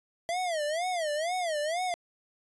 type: tone with vibrato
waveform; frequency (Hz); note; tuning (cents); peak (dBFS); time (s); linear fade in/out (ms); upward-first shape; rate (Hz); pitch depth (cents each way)
square; 659.3; E5; 0; -29; 0.29-1.94; 0; sine; 2.1; 200
effects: resampled to 24000 Hz